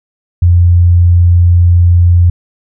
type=tone; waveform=sine; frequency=87.31 Hz; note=F2; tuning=in tune; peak=-3 dBFS; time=0.42-2.3 s; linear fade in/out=5 ms; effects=none